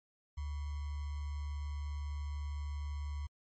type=tone with sample-and-hold; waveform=sine; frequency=72.9 Hz; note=D2; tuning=12 cents flat; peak=-36 dBFS; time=0.37-3.27 s; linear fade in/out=10 ms; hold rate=1050 Hz; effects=MP3 32 kbps